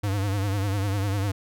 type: tone with vibrato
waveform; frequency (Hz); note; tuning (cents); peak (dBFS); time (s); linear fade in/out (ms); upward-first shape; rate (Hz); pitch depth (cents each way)
square; 99.5; G2; +26; -24; 0.03-1.32; 10; triangle; 10; 98
effects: none